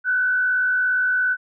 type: tone with frequency modulation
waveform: sine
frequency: 1500 Hz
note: F#6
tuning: 23 cents sharp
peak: -17 dBFS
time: 0.04-1.37 s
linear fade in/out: 50 ms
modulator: 57.3 Hz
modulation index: 0.49
effects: none